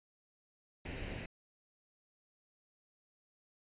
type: noise with comb filter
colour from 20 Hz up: pink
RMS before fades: -42 dBFS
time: 0.85-1.26 s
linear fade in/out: 5 ms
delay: 0.43 ms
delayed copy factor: +0.65
effects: resampled to 8000 Hz